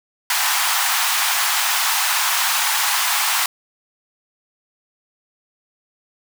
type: high-pass noise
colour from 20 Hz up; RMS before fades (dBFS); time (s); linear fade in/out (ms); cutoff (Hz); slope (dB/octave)
pink; -19; 0.3-3.46; 2; 800; 48
effects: none